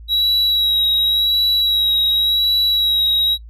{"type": "tone with vibrato", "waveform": "triangle", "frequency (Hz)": 3869, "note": "B7", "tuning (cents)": -36, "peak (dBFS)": -12, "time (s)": [0.08, 3.38], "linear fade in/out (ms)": 50, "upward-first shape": "sine", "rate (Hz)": 0.9, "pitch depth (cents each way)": 24, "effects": ["noise-tail reverb RT60 0.1 s tail -23 dB re dry", "added 56 Hz sine -34 dBFS peak until 3.49 s"]}